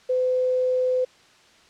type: tone with quantisation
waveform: sine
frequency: 508 Hz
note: B4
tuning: 49 cents sharp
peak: -19 dBFS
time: 0.09-1.05 s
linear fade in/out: 10 ms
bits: 8
effects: white hiss -54 dBFS RMS until 1.69 s + low-pass 5000 Hz 12 dB/octave